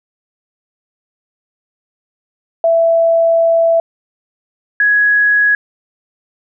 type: tone pair in turn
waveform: sine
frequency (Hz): 664 / 1671.2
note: E5 / G#6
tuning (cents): +12 / +10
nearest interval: octave + major third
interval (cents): 1598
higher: second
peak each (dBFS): -8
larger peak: neither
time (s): 2.64-3.8 / 4.8-5.55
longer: first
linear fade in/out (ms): 2
effects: none